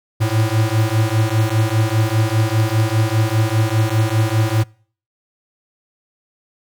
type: beating tone pair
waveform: square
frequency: 107.7 / 112.7 Hz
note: A2 / A2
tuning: -37 / +42 cents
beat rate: 5 Hz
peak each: -18 dBFS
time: 0.2-4.64 s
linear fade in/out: 20 ms
effects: noise-tail reverb RT60 0.5 s tail -26 dB re dry